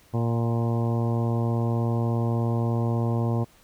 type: harmonic tone with a mistuned harmonic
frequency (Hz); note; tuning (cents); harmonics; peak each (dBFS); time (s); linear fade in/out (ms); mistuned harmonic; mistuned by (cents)
116.54; A#2; 0; 1 / 2 / 3 / 4 / 5 / 6 / 7 / 8 / 9; -23 / -29 / -33 / -35 / -37 / -39 / -40 / -41 / -42; 0.13-3.45; 20; 6; +17
effects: pink hiss -57 dBFS RMS until 3.63 s